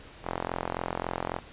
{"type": "tone with band-pass filter", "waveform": "sawtooth", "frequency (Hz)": 43.65, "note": "F1", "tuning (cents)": 0, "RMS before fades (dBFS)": -34, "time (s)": [0.23, 1.41], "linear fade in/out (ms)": 50, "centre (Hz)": 860, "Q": 1.3, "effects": ["pink hiss -49 dBFS RMS until 1.52 s", "resampled to 8000 Hz"]}